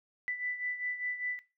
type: beating tone pair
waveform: sine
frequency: 1984 / 1989 Hz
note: B6 / B6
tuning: +7 / +12 cents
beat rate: 5 Hz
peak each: -34 / -40 dBFS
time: 0.28-1.39 s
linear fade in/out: 0 ms
effects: noise-tail reverb RT60 0.3 s tail -18 dB re dry

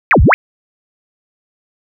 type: exponential two-way sweep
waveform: sine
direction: down then up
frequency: 2600 to 49 to 2600 Hz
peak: -5 dBFS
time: 0.11-0.34 s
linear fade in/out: 0 ms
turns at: 0.22 s
effects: none

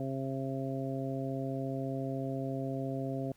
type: harmonic tone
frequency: 134.2 Hz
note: C3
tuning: 44 cents sharp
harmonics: 1 / 2 / 3 / 4 / 5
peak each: -37 / -37 / -42 / -42 / -41 dBFS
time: 0-3.32 s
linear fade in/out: 2 ms
effects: pink hiss -66 dBFS RMS until 3.36 s

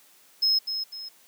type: tone with echo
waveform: triangle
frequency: 5160 Hz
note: E8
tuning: 38 cents flat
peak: -18 dBFS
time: 0.42-0.59 s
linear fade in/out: 10 ms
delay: 250 ms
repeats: 2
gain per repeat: -8 dB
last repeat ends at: 1.09 s
effects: white hiss -57 dBFS RMS until 1.27 s + high-pass 200 Hz 12 dB/octave

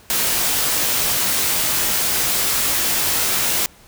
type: noise with comb filter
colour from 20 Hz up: white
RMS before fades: -19 dBFS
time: 0.1-3.66 s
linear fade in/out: 0 ms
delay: 18 ms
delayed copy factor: -0.5
effects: pink hiss -48 dBFS RMS until 3.87 s

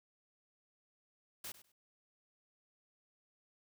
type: noise with echo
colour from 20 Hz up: white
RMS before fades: -45 dBFS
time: 1.44-1.52 s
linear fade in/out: 5 ms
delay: 100 ms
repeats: 2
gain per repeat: -15 dB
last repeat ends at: 1.72 s
effects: none

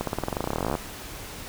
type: accelerating click train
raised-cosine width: 1 ms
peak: -12 dBFS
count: 25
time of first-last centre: 0.01-0.752 s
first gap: 63 ms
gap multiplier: 0.93
effects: pink hiss -39 dBFS RMS until 1.48 s

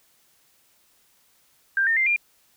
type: tone with pitch steps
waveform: sine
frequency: 1585 / 1820.7 / 2091 / 2402 Hz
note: G6 / A#6 / C7 / D7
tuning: +19 / -41 / -2 / +38 cents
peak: -18 dBFS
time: 1.77-2.162 s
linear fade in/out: 2 ms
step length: 98 ms
effects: white hiss -62 dBFS RMS until 2.56 s

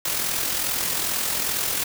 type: noise with amplitude modulation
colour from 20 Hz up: white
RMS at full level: -23 dBFS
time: 0.05-1.84 s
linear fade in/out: 5 ms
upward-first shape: sine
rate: 42.4 Hz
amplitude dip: 45%
effects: none

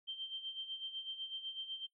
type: tone with tremolo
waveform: sine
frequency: 3137 Hz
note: G7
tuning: 1 cent sharp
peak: -38 dBFS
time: 0.07-1.87 s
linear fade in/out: 20 ms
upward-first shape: sine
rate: 8 Hz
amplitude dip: 70%
effects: noise-tail reverb RT60 0.1 s tail -19 dB re dry

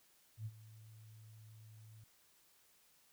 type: tone with ADSR envelope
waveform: sine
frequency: 109.4 Hz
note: A2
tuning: 9 cents flat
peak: -39 dBFS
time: 0.37-2.04 s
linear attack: 88 ms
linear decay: 46 ms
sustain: -16 dB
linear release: 3 ms
effects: white hiss -70 dBFS RMS until 3.12 s

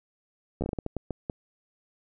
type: slowing click train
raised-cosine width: 2 ms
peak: -17 dBFS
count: 11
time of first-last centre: 0.61-1.298 s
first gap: 12 ms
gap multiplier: 1.36
effects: none

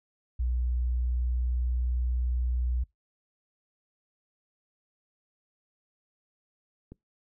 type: tone with pitch glide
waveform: sine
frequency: 61 to 61.39 Hz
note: B1 to B1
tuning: -21 to -10 cents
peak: -25 dBFS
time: 0.39-2.84 s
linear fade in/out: 10 ms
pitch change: +11 cents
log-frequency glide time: 0.5-1.77 s
type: click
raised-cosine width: 3 ms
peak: -31 dBFS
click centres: 6.92 s
effects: noise-tail reverb RT60 0.2 s tail -25 dB re dry

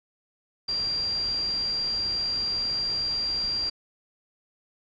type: tone in noise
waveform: sine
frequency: 4742 Hz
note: D8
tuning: 16 cents sharp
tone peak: -25 dBFS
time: 0.68-3.7 s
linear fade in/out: 10 ms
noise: pink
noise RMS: -41 dBFS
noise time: 0.68-3.7 s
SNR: +13 dB
effects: resampled to 16000 Hz

